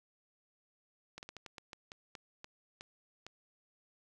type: slowing click train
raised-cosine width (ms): 0.2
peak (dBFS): -29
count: 12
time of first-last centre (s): 1.18-3.266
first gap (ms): 49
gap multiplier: 1.25
effects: none